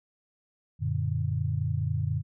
sine chord, Gb augmented, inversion none, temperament equal, 92.5 / 116.54 / 146.83 Hz, Gb2 / Bb2 / D3, 0 / 0 / 0 cents, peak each -30 dBFS, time 0.79-2.23 s, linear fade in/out 50 ms, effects none

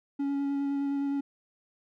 triangle tone with vibrato, 280 Hz, C#4, 18 cents sharp, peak -25 dBFS, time 0.19-1.21 s, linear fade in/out 10 ms, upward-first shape square, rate 9.7 Hz, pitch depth 9 cents each way, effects none

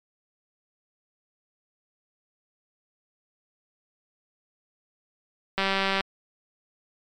click train, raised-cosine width 0.3 ms, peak -9 dBFS, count 84, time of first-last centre 5.58-6.008 s, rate 194 Hz, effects MP3 96 kbps

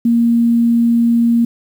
sine tone, 233.9 Hz, A#3, 6 cents sharp, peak -9 dBFS, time 0.05-1.45 s, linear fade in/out 5 ms, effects 7-bit

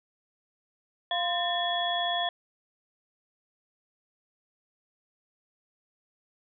sine tone cluster, 695 / 1028 / 1792 / 3361 Hz, F5 / C6 / A6 / G#7, -9 / -31 / +31 / +20 cents, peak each -29 / -37 / -34 / -30 dBFS, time 1.11-2.29 s, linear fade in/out 2 ms, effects none

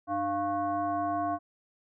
sine tone with frequency modulation, 698.5 Hz, F5, in tune, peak -27 dBFS, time 0.07-1.39 s, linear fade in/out 50 ms, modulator 398 Hz, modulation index 1, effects none

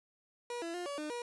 30% pulse tone with pitch steps, 481.8 / 335.3 / 354 / 569 / 302.6 / 480.4 Hz, B4 / E4 / F4 / C#5 / D#4 / B4, -43 / +30 / +23 / +45 / -48 / -48 cents, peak -35 dBFS, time 0.5-1.22 s, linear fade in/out 2 ms, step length 120 ms, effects resampled to 24000 Hz + 11-bit

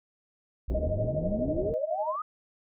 sine exponential sweep, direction up, 55 to 1283 Hz, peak -30 dBFS, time 0.68-2.22 s, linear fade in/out 5 ms
pink low-pass noise, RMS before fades -34 dBFS, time 0.7-1.74 s, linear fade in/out 0 ms, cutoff 640 Hz, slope 48 dB/octave
sine tone with tremolo, 622.3 Hz, D#5, in tune, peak -26 dBFS, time 0.74-2.16 s, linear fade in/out 10 ms, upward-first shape sine, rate 12 Hz, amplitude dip 90%
effects none

